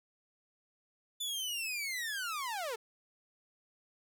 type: linear sweep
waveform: sawtooth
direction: down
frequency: 3520 to 421.5 Hz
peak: -32 dBFS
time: 1.2-2.76 s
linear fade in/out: 10 ms
effects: none